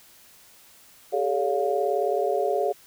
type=tone cluster; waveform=sine; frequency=396.1 / 435 / 568 / 706 Hz; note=G4 / A4 / C#5 / F5; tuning=+18 / -20 / +42 / +19 cents; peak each=-27 dBFS; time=1.12-2.73 s; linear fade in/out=20 ms; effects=white hiss -53 dBFS RMS until 2.86 s